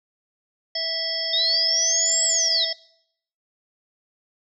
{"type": "harmonic tone", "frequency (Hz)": 658, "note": "E5", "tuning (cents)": -3, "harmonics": [1, 3, 5, 7, 8], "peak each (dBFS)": [-32, -35, -33, -33, -25], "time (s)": [0.75, 2.73], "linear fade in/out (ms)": 5}
{"type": "linear two-way sweep", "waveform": "sine", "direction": "up then down", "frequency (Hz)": [3600, 7850, 3600], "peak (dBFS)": -19, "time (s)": [1.33, 2.65], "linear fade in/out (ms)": 5, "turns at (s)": 2.25}
{"effects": ["noise-tail reverb RT60 0.7 s tail -21 dB re dry"]}